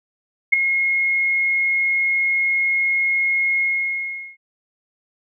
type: tone with ADSR envelope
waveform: sine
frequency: 2157 Hz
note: C#7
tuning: 48 cents flat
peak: -6 dBFS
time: 0.52-4.37 s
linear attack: 14 ms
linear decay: 6 ms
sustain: -10 dB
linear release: 760 ms
effects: none